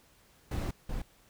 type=noise bursts at uneven times; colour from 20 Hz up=brown; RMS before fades=-34 dBFS; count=2; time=0.51-0.71 / 0.89-1.02 s; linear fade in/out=5 ms; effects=pink hiss -63 dBFS RMS until 1.29 s